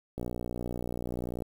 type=click train; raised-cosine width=2 ms; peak=-22 dBFS; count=76; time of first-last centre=0.18-1.422 s; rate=60.4 Hz; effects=8-bit